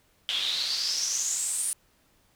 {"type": "noise with band-pass filter sweep", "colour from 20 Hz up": "pink", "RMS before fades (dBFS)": -29, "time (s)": [0.29, 1.73], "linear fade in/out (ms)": 0, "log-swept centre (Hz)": [3200, 9700], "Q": 7.6, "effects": ["pink hiss -65 dBFS RMS until 2.35 s"]}